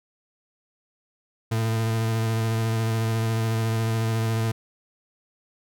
40% pulse tone with vibrato, 112.3 Hz, A2, 36 cents sharp, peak -21 dBFS, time 1.51-4.52 s, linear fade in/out 10 ms, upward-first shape square, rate 14 Hz, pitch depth 16 cents each way, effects none

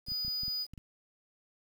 triangle tone, 4950 Hz, D#8, 10 cents flat, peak -31 dBFS, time 0.06-0.67 s, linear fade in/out 50 ms
clicks, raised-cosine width 5 ms, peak -34 dBFS, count 8, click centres 0.085 / 0.119 / 0.249 / 0.281 / 0.434 / 0.481 / 0.736 / 0.778 s
effects 9-bit

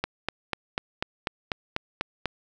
click train, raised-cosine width 0.3 ms, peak -10 dBFS, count 10, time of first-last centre 0.04-2.257 s, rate 4.06 Hz, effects none

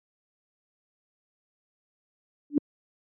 sine tone with exponential growth, 291 Hz, D4, 16 cents flat, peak -14 dBFS, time 2.5-2.58 s, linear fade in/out 2 ms, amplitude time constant 17 ms, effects high-pass 150 Hz 12 dB/octave

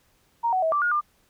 sine tone with pitch steps, 933 / 746 / 645 / 1171 / 1431 / 1197 Hz, A#5 / F#5 / E5 / D6 / F6 / D6, +1 / +14 / -38 / -5 / +42 / +33 cents, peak -20 dBFS, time 0.43-1.012 s, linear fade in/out 20 ms, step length 97 ms, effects pink hiss -64 dBFS RMS until 1.29 s

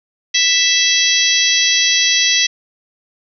harmonic tone, 659.3 Hz, E5, in tune, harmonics 3 / 4 / 5 / 6 / 7 / 8 / 9, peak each -19 / -20 / -17 / -19 / -22 / -21 / -18 dBFS, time 0.34-2.47 s, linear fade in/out 10 ms, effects none

